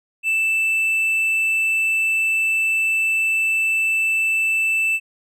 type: tone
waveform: triangle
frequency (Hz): 2647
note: E7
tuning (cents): +7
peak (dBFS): -15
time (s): 0.23-5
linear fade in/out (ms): 50
effects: none